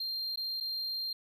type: tone with dropouts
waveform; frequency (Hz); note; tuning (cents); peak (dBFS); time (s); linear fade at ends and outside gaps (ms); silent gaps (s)
triangle; 4186; C8; 0; -32; 0-1.13; 5; 0.359-0.373 / 0.602-0.607
effects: none